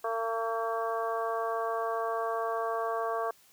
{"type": "harmonic tone with a mistuned harmonic", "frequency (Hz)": 226.9, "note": "A#3", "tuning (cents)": -47, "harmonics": [2, 3, 4, 5, 6, 7], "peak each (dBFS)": [-34, -33, -40, -34, -46, -43], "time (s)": [0.04, 3.31], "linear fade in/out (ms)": 5, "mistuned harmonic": 6, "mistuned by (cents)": -22, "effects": ["white hiss -61 dBFS RMS until 3.52 s"]}